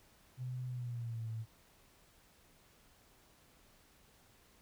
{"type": "tone with pitch glide", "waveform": "sine", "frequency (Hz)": [126.4, 111.96], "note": ["B2", "A2"], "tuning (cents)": [41, 31], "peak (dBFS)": -38, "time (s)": [0.37, 1.46], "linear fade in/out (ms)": 50, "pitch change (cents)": -210, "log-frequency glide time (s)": [0.67, 1.27], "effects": ["pink hiss -66 dBFS RMS until 4.61 s"]}